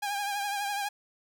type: tone with vibrato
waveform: sawtooth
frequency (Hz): 810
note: G#5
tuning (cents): -43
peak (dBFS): -26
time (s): 0.02-0.89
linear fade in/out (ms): 10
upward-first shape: triangle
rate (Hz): 12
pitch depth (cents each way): 53
effects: none